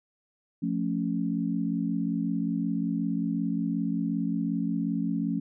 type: chord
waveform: sine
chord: F augmented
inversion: none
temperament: equal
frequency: 174.61 / 220 / 277.2 Hz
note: F3 / A3 / C#4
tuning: 0 / 0 / 0 cents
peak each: -30 dBFS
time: 0.62-5.4 s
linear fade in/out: 10 ms
effects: none